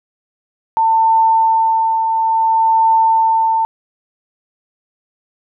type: tone with tremolo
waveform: sine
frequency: 896 Hz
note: A5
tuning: 31 cents sharp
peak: -8 dBFS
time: 0.77-3.65 s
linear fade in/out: 0 ms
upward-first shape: triangle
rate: 0.58 Hz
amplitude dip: 45%
effects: none